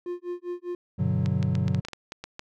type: tone with tremolo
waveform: triangle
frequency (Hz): 353.2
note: F4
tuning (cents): +20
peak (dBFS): -26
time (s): 0.06-0.75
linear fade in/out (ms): 2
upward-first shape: sine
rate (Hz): 5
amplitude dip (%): 100
type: chord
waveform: triangle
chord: G major seventh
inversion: none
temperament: equal with one note detuned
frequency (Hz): 97.43 / 123.47 / 146.83 / 185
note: G2 / B2 / D3 / F#3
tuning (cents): -10 / 0 / 0 / 0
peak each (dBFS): -26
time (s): 0.98-1.81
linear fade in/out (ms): 20
type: clicks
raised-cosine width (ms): 0.2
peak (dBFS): -19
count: 11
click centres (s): 1.26 / 1.428 / 1.553 / 1.681 / 1.747 / 1.85 / 1.885 / 1.933 / 2.121 / 2.24 / 2.394
effects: none